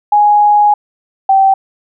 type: tone pair in turn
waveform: sine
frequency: 831 / 775.6 Hz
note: G#5 / G5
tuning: +1 / -19 cents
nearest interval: minor second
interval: 120 cents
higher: first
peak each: -5 dBFS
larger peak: neither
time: 0.12-0.74 / 1.29-1.54 s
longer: first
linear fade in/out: 5 ms
effects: none